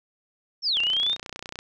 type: linear two-way sweep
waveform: sine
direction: down then up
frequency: 5588 to 2726 to 3766 Hz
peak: -21 dBFS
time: 0.62-1.17 s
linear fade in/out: 50 ms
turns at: 0.8 s
type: click train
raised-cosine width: 0.2 ms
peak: -18 dBFS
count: 26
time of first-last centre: 0.77-1.59 s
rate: 30.5 Hz
effects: none